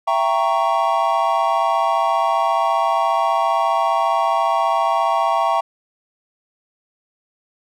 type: chord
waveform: triangle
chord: E diminished seventh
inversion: none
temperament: equal with one note detuned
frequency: 669.2 / 784 / 932.3 / 1108.7 Hz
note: E5 / G5 / Bb5 / Db6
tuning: +26 / 0 / 0 / 0 cents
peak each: -19 dBFS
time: 0.07-5.61 s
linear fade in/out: 10 ms
effects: none